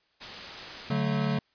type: noise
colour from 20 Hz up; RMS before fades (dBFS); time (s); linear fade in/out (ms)
white; -39; 0.2-0.91; 20
type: chord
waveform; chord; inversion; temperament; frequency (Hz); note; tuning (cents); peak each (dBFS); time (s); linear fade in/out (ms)
square; D major; none; equal with one note detuned; 144.23 / 185 / 220; D3 / F#3 / A3; -31 / 0 / 0; -29 / -32 / -31; 0.9-1.39; 5
effects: white hiss -69 dBFS RMS until 1.54 s + resampled to 11025 Hz